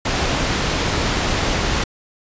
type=low-pass noise; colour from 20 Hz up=pink; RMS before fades=-20 dBFS; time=0.05-1.84 s; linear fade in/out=5 ms; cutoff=6300 Hz; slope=12 dB/octave; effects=resampled to 16000 Hz